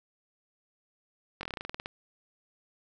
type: slowing click train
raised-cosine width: 0.3 ms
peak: -20 dBFS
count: 13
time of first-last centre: 1.41-1.859 s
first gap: 21 ms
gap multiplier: 1.1
effects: none